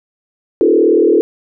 sine tone with frequency modulation, 389.1 Hz, G4, 13 cents flat, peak -7 dBFS, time 0.61-1.21 s, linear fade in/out 0 ms, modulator 38.6 Hz, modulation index 2, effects none

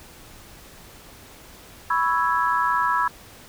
sine chord, C# minor seventh, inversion third, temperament equal, 987.8 / 1108.7 / 1318.5 / 1661.2 Hz, B5 / C#6 / E6 / G#6, 0 / 0 / 0 / 0 cents, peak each -22 / -27 / -24 / -26 dBFS, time 1.9-3.08 s, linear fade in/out 5 ms, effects pink hiss -46 dBFS RMS until 3.48 s

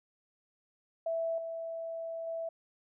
sine tone with level steps, 659.3 Hz, E5, in tune, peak -30 / -36 / -34 dBFS, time 1.06-2.49 s, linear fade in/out 5 ms, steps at 1.38 / 2.27 s, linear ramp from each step 2 ms, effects none

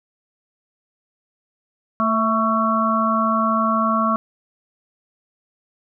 harmonic tone with a mistuned harmonic, 223 Hz, A3, 23 cents sharp, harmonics 1 / 3 / 5 / 6, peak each -21 / -25 / -19 / -24 dBFS, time 2-4.16 s, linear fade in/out 0 ms, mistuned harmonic 3, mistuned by -31 cents, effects none

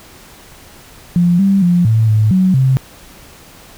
sine tone with pitch steps, 174.6 / 196 / 175.6 / 111.4 / 107.9 / 186.4 / 131.8 Hz, F3 / G3 / F3 / A2 / A2 / F#3 / C3, 0 / 0 / +10 / +22 / -33 / +13 / +13 cents, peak -8 dBFS, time 1.16-2.77 s, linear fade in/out 0 ms, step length 230 ms, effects pink hiss -40 dBFS RMS until 3.77 s

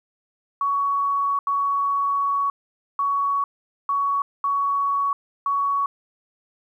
sine tone bursts at uneven times, 1121 Hz, C#6, 19 cents sharp, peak -19 dBFS, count 6, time 0.61-1.39 / 1.47-2.5 / 2.99-3.44 / 3.89-4.22 / 4.44-5.13 / 5.46-5.86 s, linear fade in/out 2 ms, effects 10-bit

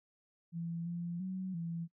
sine tone with pitch steps, 168.1 / 172.1 / 187.1 / 167.7 Hz, E3 / F3 / F#3 / E3, +34 / -25 / +20 / +30 cents, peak -36 dBFS, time 0.52-1.88 s, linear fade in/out 50 ms, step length 340 ms, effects noise-tail reverb RT60 0.1 s tail -25 dB re dry

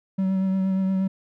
triangle tone with vibrato, 190.4 Hz, F#3, 50 cents sharp, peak -18 dBFS, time 0.18-1.08 s, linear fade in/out 10 ms, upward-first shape triangle, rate 8.5 Hz, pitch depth 22 cents each way, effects none

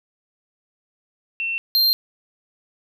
sine / square tone pair in turn, 2700 / 4179 Hz, E7 / C8, +41 / -3 cents, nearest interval minor sixth, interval 756 cents, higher second, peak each -22 / -15 dBFS, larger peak second, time 1.4-1.58 / 1.75-1.93 s, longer neither, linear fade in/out 0 ms, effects none

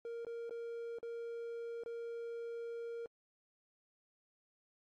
triangle tone with dropouts, 466.2 Hz, A#4, in tune, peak -39 dBFS, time 0.05-3.06 s, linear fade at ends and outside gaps 1 ms, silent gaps 0.249-0.267 / 0.495-0.508 / 0.986-1.029 / 1.836-1.86 s, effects AAC 64 kbps

